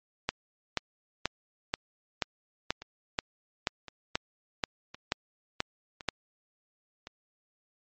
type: two click trains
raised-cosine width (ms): 0.2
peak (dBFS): -24 / -9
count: 5 / 13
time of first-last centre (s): 2.82-7.071 / 0.29-6.087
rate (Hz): 0.941 / 2.07
effects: low-pass 6000 Hz 12 dB/octave + MP3 32 kbps